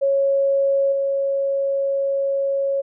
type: tone with level steps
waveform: sine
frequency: 551 Hz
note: C#5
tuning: 11 cents flat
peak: -15 / -18 dBFS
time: 0.01-2.82 s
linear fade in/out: 20 ms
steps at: 0.92 s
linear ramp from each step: 5 ms
effects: none